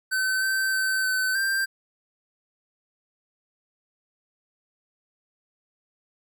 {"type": "tone with pitch steps", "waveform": "square", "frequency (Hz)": [1529, 1547, 1537, 1521, 1578], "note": ["G6", "G6", "G6", "F#6", "G6"], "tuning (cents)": [-44, -23, -35, 47, 11], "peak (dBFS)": -23, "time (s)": [0.11, 1.66], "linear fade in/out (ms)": 20, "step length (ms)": 310, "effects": []}